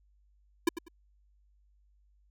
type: tone with echo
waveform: square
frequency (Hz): 335.7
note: E4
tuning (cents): +32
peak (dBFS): -22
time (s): 0.67-0.69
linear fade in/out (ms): 5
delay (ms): 97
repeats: 2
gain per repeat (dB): -13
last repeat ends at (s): 0.884
effects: added 50 Hz sine -63 dBFS peak until 2.3 s